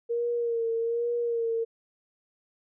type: tone with vibrato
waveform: sine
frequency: 466.2 Hz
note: A#4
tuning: in tune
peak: -25 dBFS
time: 0.09-1.65 s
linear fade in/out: 20 ms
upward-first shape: sine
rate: 1.2 Hz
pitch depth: 38 cents each way
effects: none